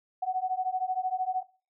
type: beating tone pair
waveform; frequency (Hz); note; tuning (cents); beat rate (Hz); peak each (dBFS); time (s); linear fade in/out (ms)
sine; 738 / 751; F#5 / F#5; -5 / +26; 13; -30; 0.22-1.43; 10
effects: noise-tail reverb RT60 0.4 s tail -22 dB re dry